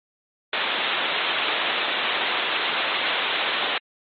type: low-pass noise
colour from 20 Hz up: white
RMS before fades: -24 dBFS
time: 0.53-3.78 s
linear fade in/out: 2 ms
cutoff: 3800 Hz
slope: 96 dB/octave
effects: high-pass 400 Hz 12 dB/octave + MP3 32 kbps